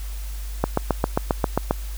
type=click train; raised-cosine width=1 ms; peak=-4 dBFS; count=9; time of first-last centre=0.64-1.71 s; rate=7.48 Hz; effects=added 50 Hz sine -28 dBFS peak until 1.97 s + white hiss -43 dBFS RMS until 1.97 s